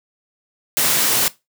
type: high-pass noise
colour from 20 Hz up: white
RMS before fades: -17 dBFS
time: 0.77-1.28 s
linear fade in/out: 0 ms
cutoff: 100 Hz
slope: 48 dB/octave
effects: noise-tail reverb RT60 0.2 s tail -18 dB re dry